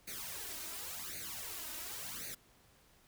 white noise with flanger, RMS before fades -44 dBFS, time 0.07-2.35 s, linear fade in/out 10 ms, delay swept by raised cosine 0.46 to 3.26 ms, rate 0.91 Hz, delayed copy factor +1, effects pink hiss -66 dBFS RMS until 3.07 s

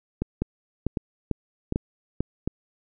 two click trains, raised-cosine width 3 ms, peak -12 / -11 dBFS, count 4 / 5, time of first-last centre 0.22-2.476 / 0.42-2.206 s, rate 1.33 / 2.24 Hz, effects none

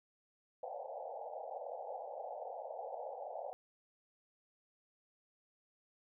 white band-pass noise, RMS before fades -45 dBFS, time 0.63-3.53 s, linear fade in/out 0 ms, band 480 to 840 Hz, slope 96 dB/octave, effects none

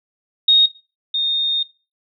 sine tone pair in turn, 3729 / 3676 Hz, A#7 / A#7, 0 / -25 cents, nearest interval unison, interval 25 cents, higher first, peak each -8 / -17 dBFS, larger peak first, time 0.48-0.66 / 1.14-1.63 s, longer second, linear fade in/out 5 ms, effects noise-tail reverb RT60 0.3 s tail -18 dB re dry

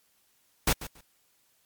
pink noise with echo, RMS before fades -23 dBFS, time 0.67-0.73 s, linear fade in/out 5 ms, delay 140 ms, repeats 2, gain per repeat -15 dB, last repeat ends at 1.01 s, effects white hiss -68 dBFS RMS until 1.65 s + MP3 96 kbps

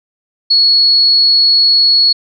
sine tone, 4361 Hz, C#8, 29 cents flat, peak -6 dBFS, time 0.5-2.13 s, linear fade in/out 10 ms, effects none

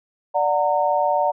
sine chord, D augmented, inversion none, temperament just, 587.3 / 734.2 / 917.7 Hz, D5 / F#5 / A#5, 0 / -14 / -27 cents, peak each -21 dBFS, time 0.34-1.32 s, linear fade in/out 20 ms, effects none

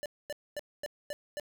square tone bursts, 587.3 Hz, D5, in tune, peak -35 dBFS, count 6, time 0.03-1.398 s, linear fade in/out 0 ms, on 28 ms, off 240 ms, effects none

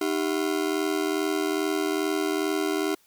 40% pulse ring-modulated tone, 349.2 Hz, F4, in tune, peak -20 dBFS, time 0.01-2.95 s, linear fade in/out 5 ms, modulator 41.2 Hz, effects white hiss -62 dBFS RMS until 3.06 s

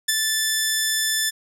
10% pulse tone with ADSR envelope, 1755 Hz, A6, 5 cents flat, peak -7 dBFS, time 0.08-1.31 s, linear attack 10 ms, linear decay 26 ms, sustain -4 dB, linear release 24 ms, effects none

